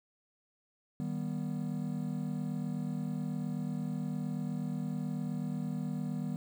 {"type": "chord", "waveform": "triangle", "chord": "Eb augmented", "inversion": "none", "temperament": "just", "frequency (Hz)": [155.56, 194.45, 243.1], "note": ["Eb3", "G3", "B3"], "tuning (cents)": [0, -14, -27], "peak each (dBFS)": [-35, -36, -36], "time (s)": [1, 6.36], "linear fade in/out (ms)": 0, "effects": ["10-bit"]}